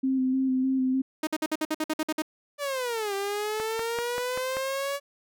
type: tone with vibrato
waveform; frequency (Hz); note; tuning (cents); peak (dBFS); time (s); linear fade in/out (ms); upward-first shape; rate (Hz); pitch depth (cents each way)
sine; 261.6; C4; 0; -22; 0.03-1.02; 10; square; 3.3; 19
type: tone bursts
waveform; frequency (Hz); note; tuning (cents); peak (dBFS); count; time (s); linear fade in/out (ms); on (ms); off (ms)
sawtooth; 311.1; D#4; 0; -21; 11; 1.23-2.221; 5; 41; 54
type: linear two-way sweep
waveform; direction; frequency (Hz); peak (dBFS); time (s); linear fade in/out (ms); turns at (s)
sawtooth; down then up; 587.3 to 392 to 568; -24; 2.58-5; 50; 3.14
type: click train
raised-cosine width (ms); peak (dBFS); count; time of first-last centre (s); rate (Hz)
0.5; -18; 6; 3.6-4.569; 5.16
effects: none